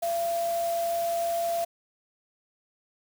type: tone in noise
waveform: sine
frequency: 680 Hz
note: F5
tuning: 46 cents flat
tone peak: -25 dBFS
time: 0.02-1.65 s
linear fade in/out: 10 ms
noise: white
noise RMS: -40 dBFS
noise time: 0.02-1.65 s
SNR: +12 dB
effects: none